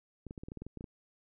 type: clicks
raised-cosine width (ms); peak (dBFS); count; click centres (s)
3; -30; 12; 0.267 / 0.309 / 0.378 / 0.435 / 0.485 / 0.519 / 0.573 / 0.62 / 0.666 / 0.773 / 0.809 / 0.842
effects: none